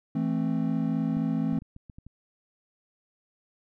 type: chord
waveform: triangle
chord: A minor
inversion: second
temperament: just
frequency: 165 / 220 / 264 Hz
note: E3 / A3 / C4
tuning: +2 / 0 / +16 cents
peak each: -27 dBFS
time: 0.15-1.59 s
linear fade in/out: 5 ms
type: clicks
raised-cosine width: 5 ms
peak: -33 dBFS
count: 8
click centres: 1.17 / 1.529 / 1.576 / 1.621 / 1.764 / 1.898 / 1.985 / 2.066 s
effects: none

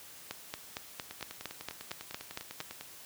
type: two click trains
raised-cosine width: 0.2 ms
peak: -24 / -19 dBFS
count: 18 / 11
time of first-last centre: 1.11-2.81 / 0.31-2.604 s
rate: 10 / 4.36 Hz
effects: white hiss -51 dBFS RMS until 3.05 s + high-pass 60 Hz 12 dB/octave

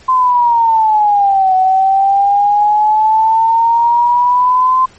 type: exponential two-way sweep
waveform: sine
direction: down then up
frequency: 1039 to 747 to 1039 Hz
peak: -7 dBFS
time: 0.08-4.86 s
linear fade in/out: 10 ms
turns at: 1.55 s
effects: pink hiss -43 dBFS RMS until 4.98 s + MP3 32 kbps

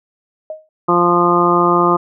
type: tone with exponential decay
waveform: sine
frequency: 625 Hz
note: D#5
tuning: 8 cents sharp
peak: -20 dBFS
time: 0.5-0.69 s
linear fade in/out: 2 ms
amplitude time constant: 40 ms
type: harmonic tone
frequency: 174.61 Hz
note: F3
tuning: in tune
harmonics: 1 / 2 / 3 / 4 / 5 / 6 / 7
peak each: -20 / -15 / -22 / -21 / -21 / -17 / -15 dBFS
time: 0.88-1.97 s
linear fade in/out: 10 ms
effects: none

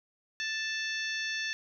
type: harmonic tone with a mistuned harmonic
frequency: 880 Hz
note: A5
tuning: in tune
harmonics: 2 / 3 / 4 / 5 / 6 / 7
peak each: -34 / -38 / -40 / -42 / -44 / -45 dBFS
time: 0.4-1.53 s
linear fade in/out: 0 ms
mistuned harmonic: 6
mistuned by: +57 cents
effects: none

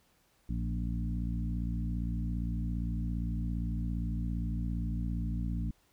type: harmonic tone with a mistuned harmonic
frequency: 57.5 Hz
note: A#1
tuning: 23 cents flat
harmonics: 1 / 2 / 3 / 4 / 5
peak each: -33 / -38 / -38 / -41 / -45 dBFS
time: 0.49-5.71 s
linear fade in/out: 5 ms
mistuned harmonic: 3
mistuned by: +26 cents
effects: pink hiss -69 dBFS RMS until 5.92 s

